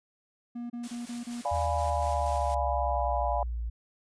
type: tone bursts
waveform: triangle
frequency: 238.8 Hz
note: A#3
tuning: 42 cents sharp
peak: -32 dBFS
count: 5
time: 0.55-1.416 s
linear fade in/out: 10 ms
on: 150 ms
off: 29 ms
type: noise with tremolo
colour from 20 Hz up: white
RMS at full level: -45 dBFS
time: 0.83-2.55 s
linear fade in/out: 10 ms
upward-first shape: square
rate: 4.2 Hz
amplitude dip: 30%
type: chord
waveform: sine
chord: D diminished seventh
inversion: none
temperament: equal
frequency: 587.3 / 698.5 / 830.6 / 987.8 Hz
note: D5 / F5 / Ab5 / Cb6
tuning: 0 / 0 / 0 / 0 cents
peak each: -33 / -31 / -32 / -34 dBFS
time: 1.45-3.43 s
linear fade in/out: 2 ms
type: linear sweep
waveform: sine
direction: down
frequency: 81.5 to 56.4 Hz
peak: -30 dBFS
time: 1.51-3.7 s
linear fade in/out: 10 ms
effects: resampled to 22050 Hz